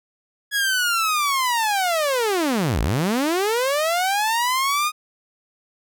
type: linear two-way sweep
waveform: sawtooth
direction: down then up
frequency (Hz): 1683 to 46.25 to 1245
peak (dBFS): -15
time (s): 0.51-4.92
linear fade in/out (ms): 50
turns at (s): 2.81
effects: none